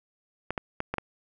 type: clicks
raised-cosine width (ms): 0.5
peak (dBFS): -14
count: 5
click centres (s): 0.506 / 0.578 / 0.804 / 0.94 / 0.983
effects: none